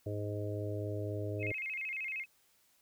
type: harmonic tone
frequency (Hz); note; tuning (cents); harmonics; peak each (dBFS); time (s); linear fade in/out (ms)
103.83; G#2; 0; 1 / 3 / 4 / 5 / 6; -37 / -43 / -42 / -45 / -44; 0.06-1.52; 5
type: tone with vibrato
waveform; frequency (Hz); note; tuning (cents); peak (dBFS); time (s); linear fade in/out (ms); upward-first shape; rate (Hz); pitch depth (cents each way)
sine; 2331; D7; -14; -36; 1.39-2.26; 50; square; 13; 160
effects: white hiss -70 dBFS RMS until 2.81 s